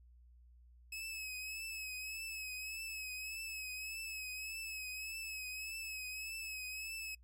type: tone with vibrato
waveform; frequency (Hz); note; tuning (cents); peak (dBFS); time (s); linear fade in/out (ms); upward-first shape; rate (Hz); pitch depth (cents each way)
sawtooth; 2575; E7; -41; -39; 0.92-7.15; 5; triangle; 1.7; 54
effects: noise-tail reverb RT60 0.1 s tail -25 dB re dry + added 60 Hz sine -59 dBFS peak until 7.23 s